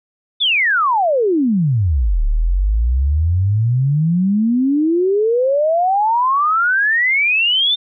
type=exponential two-way sweep; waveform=sine; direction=down then up; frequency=3618 to 35.13 to 3618 Hz; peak=-12 dBFS; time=0.4-7.76 s; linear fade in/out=20 ms; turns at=2.24 s; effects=none